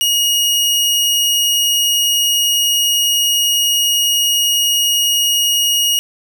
sawtooth tone, 2878 Hz, F#7, 49 cents flat, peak -9 dBFS, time 0.01-5.99 s, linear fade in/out 0 ms, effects none

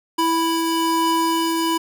square tone pair together, 329.6 / 987.7 Hz, E4 / B5, 0 / 0 cents, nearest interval octave + perfect fifth, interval 1900 cents, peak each -21 dBFS, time 0.18-1.78 s, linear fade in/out 10 ms, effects none

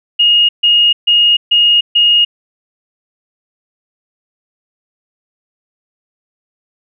sine tone bursts, 2861 Hz, F7, 41 cents sharp, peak -6 dBFS, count 5, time 0.19-2.25 s, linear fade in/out 10 ms, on 300 ms, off 140 ms, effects none

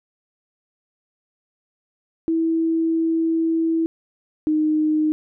sine tone pair in turn, 326.6 / 308.3 Hz, E4 / D#4, -16 / -16 cents, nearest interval minor second, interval 100 cents, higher first, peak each -17 / -16 dBFS, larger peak second, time 2.28-3.86 / 4.47-5.12 s, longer first, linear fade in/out 0 ms, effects none

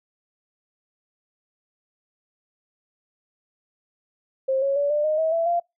sine tone with pitch steps, 531 / 551.3 / 572.4 / 594.3 / 617 / 640.7 / 665.2 / 690.6 Hz, C5 / C#5 / D5 / D5 / D#5 / E5 / E5 / F5, +25 / -10 / -45 / +20 / -15 / -49 / +16 / -20 cents, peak -19 dBFS, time 4.48-5.6 s, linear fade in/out 10 ms, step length 140 ms, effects noise-tail reverb RT60 0.2 s tail -26 dB re dry

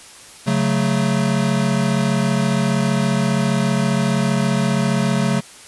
square chord, F# minor, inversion second, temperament equal, 138.59 / 185 / 220 Hz, C#3 / F#3 / A3, 0 / 0 / 0 cents, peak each -21 dBFS, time 0.46-5.41 s, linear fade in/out 20 ms, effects white hiss -41 dBFS RMS until 5.67 s + resampled to 24000 Hz

